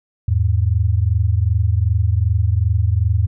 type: tone pair together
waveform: sine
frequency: 82.9 / 105.51 Hz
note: E2 / G#2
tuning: +10 / +28 cents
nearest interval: major third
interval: 418 cents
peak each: -16 dBFS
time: 0.28-3.27 s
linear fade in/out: 5 ms
effects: none